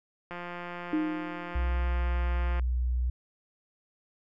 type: click train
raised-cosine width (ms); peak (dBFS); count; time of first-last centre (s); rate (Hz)
0.5; -24; 401; 0.31-2.596; 175
type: tone with exponential decay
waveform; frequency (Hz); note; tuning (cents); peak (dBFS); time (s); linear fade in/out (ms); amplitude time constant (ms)
sine; 310; D#4; -6; -23; 0.93-1.95; 2; 220
type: tone with pitch glide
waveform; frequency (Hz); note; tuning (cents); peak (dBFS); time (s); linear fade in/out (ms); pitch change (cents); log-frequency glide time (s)
sine; 62.2 to 61.41; B1 to B1; +13 to -9; -25; 1.55-3.1; 5; -22; 1.89-1.97
effects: none